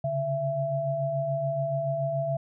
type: tone cluster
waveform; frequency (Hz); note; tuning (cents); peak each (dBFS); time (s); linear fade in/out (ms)
sine; 135.9 / 142.9 / 667; C#3 / D3 / E5; -34 / -47 / +20; -36 / -31 / -27; 0.04-2.37; 5
effects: none